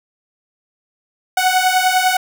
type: beating tone pair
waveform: sawtooth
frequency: 737 / 747 Hz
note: F#5 / F#5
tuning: -7 / +16 cents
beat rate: 10 Hz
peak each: -12 dBFS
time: 1.37-2.17 s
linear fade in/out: 5 ms
effects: none